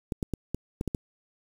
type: clicks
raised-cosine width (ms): 3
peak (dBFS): -16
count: 7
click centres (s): 0.122 / 0.228 / 0.337 / 0.546 / 0.811 / 0.877 / 0.948
effects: 7-bit